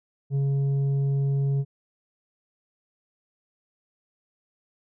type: tone with tanh clipping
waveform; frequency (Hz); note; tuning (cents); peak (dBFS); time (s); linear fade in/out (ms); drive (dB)
sine; 138.59; C#3; 0; -22; 0.3-1.65; 50; 5
effects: none